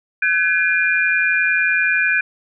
sine tone cluster, 1518 / 1689 / 2410 Hz, F#6 / G#6 / D7, +44 / +29 / +44 cents, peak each -18 / -20 / -18 dBFS, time 0.22-2.21 s, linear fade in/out 5 ms, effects none

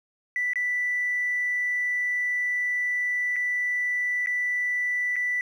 triangle tone with dropouts, 1975.5 Hz, B6, in tune, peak -20 dBFS, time 0.36-5.41 s, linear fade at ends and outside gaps 1 ms, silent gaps 0.534-0.557 / 3.36-3.364 / 4.261-4.271 / 5.158-5.164 s, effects tanh soft clip ceiling -21 dBFS

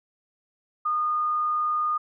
sine tone, 1224 Hz, D#6, 29 cents flat, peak -22 dBFS, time 0.85-1.98 s, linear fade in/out 10 ms, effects none

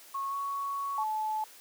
sine tone with pitch glide, 1097 to 1114.2 Hz, C#6 to C#6, -18 to +9 cents, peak -31 dBFS, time 0.14-1.04 s, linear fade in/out 10 ms, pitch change +27 cents, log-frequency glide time 0.29-0.35 s
sine tone, 865 Hz, A5, 30 cents flat, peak -29 dBFS, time 0.98-1.44 s, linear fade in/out 2 ms
effects white hiss -53 dBFS RMS until 1.6 s + high-pass 300 Hz 12 dB/octave

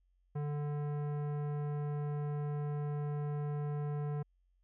sine tone with tanh clipping, 146.83 Hz, D3, in tune, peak -36 dBFS, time 0.35-4.23 s, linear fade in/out 10 ms, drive 16 dB, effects added 45 Hz sine -69 dBFS peak until 4.63 s

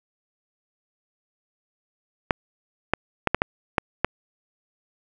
clicks, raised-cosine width 0.5 ms, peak -3 dBFS, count 7, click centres 2.308 / 2.936 / 3.273 / 3.346 / 3.419 / 3.782 / 4.046 s, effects none

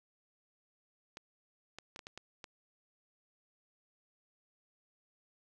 clicks, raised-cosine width 0.2 ms, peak -28 dBFS, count 7, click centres 1.171 / 1.786 / 1.961 / 1.992 / 2.069 / 2.176 / 2.442 s, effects none

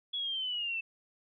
sine linear sweep, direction down, 3392 to 2637 Hz, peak -32 dBFS, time 0.13-0.81 s, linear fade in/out 10 ms, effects none

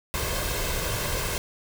pink noise with comb filter, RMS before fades -28 dBFS, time 0.14-1.38 s, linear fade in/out 0 ms, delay 1.9 ms, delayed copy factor +0.55, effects none

